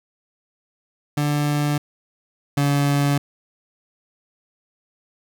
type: tone pair in turn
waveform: 30% pulse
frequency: 146.83 / 142.57 Hz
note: D3 / C#3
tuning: 0 / +49 cents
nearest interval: minor second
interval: 51 cents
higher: first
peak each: -16 / -14 dBFS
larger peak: second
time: 1.17-1.78 / 2.57-3.18 s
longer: neither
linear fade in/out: 5 ms
effects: none